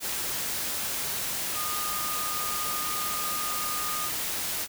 sine tone in noise, 1226 Hz, D#6, 26 cents flat, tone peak -33 dBFS, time 1.53-4.11 s, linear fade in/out 50 ms, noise white, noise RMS -31 dBFS, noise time 0-4.68 s, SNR -5 dB, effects none

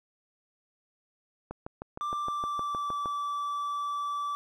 click train, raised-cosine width 1 ms, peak -23 dBFS, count 11, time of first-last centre 1.51-3.058 s, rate 6.46 Hz
triangle tone with pitch glide, 1181 to 1158.7 Hz, D6 to D6, +9 to -24 cents, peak -28 dBFS, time 2.01-4.35 s, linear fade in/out 0 ms, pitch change -33 cents, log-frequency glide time 2.12-2.97 s
effects none

